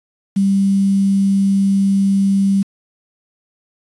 sine tone with quantisation, 196 Hz, G3, in tune, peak -11 dBFS, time 0.36-2.63 s, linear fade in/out 10 ms, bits 6, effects resampled to 24000 Hz

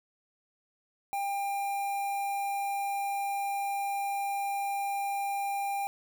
square tone with notch filter, 798 Hz, G5, 31 cents sharp, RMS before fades -32 dBFS, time 1.13-5.87 s, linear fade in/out 0 ms, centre 4700 Hz, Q 0.77, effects none

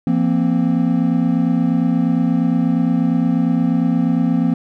triangle chord, F suspended fourth, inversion none, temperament equal with one note detuned, 170.13 / 233.1 / 261.6 Hz, F3 / Bb3 / C4, -45 / 0 / 0 cents, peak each -16 dBFS, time 0.07-4.54 s, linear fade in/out 2 ms, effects none

